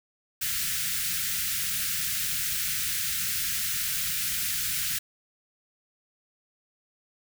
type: band-stop noise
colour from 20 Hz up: white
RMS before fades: -29 dBFS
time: 0.41-4.99 s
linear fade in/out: 10 ms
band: 200 to 1400 Hz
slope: 48 dB/octave
effects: none